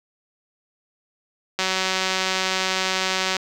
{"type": "click train", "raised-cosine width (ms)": 0.2, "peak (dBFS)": -5, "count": 335, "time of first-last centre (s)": [1.59, 3.367], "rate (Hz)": 188, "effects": ["high-pass 150 Hz 12 dB/octave", "7-bit"]}